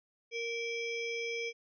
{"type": "ring-modulated tone", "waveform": "square", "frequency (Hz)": 1396.9, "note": "F6", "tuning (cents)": 0, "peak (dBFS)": -32, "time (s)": [0.31, 1.53], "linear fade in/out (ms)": 50, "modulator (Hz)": 932, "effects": ["resampled to 16000 Hz"]}